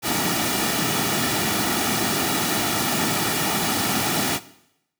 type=noise with comb filter; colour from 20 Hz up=pink; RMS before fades=-22 dBFS; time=0.02-4.4 s; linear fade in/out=50 ms; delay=1.9 ms; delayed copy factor=-0.55; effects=noise-tail reverb RT60 0.8 s tail -17 dB re dry + high-pass 150 Hz 12 dB/octave